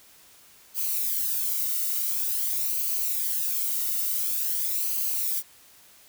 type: noise with flanger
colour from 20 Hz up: violet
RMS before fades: -27 dBFS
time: 0.74-5.43 s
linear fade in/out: 50 ms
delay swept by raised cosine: 0.55 to 1.22 ms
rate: 0.47 Hz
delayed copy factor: -0.55
effects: white hiss -54 dBFS RMS until 6.08 s